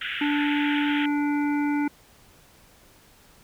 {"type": "band-pass noise", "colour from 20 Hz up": "pink", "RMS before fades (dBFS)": -31, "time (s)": [0.01, 1.06], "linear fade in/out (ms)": 5, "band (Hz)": [1400, 3400], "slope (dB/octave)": 96}
{"type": "harmonic tone", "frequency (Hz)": 291.7, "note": "D4", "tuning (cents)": -12, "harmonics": [1, 3, 5, 7, 8], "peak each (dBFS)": [-22, -32, -36, -39, -40], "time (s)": [0.21, 1.88], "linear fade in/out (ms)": 5}
{"effects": ["pink hiss -55 dBFS RMS until 3.43 s"]}